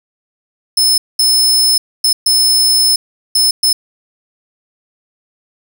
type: tone bursts at uneven times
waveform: sawtooth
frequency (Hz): 5230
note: E8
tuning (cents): -15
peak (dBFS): -6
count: 6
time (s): 0.77-0.98 / 1.19-1.78 / 2.04-2.13 / 2.26-2.96 / 3.35-3.51 / 3.63-3.73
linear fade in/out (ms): 5
effects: none